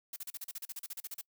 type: noise bursts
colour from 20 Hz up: blue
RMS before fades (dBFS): -41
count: 16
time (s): 0.13-1.213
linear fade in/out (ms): 5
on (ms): 33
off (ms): 37
effects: noise-tail reverb RT60 0.1 s tail -26 dB re dry